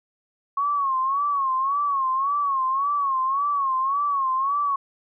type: tone with vibrato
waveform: sine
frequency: 1100 Hz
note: C#6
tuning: 14 cents flat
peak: -20 dBFS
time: 0.57-4.76 s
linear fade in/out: 5 ms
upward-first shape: sine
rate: 1.8 Hz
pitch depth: 97 cents each way
effects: none